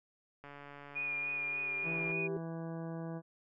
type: click train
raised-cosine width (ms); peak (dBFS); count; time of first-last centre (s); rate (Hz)
0.5; -35; 241; 0.44-2.118; 143
type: tone with exponential growth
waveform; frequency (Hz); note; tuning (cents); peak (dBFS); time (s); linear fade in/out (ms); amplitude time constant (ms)
sine; 392; G4; 0; -34; 0.89-2.37; 1; 320
type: tone with vibrato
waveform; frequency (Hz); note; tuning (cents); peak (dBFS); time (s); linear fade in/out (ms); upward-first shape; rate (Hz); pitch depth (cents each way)
sine; 2439; D#7; -35; -34; 0.95-2.28; 20; sine; 3.4; 23
type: harmonic tone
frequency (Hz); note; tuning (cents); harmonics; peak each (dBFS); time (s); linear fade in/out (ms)
164.81; E3; 0; 1 / 2 / 3 / 4 / 5 / 6 / 7 / 9 / 10; -40 / -45 / -48 / -49 / -55 / -56 / -58 / -61 / -62; 1.83-3.22; 50
effects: none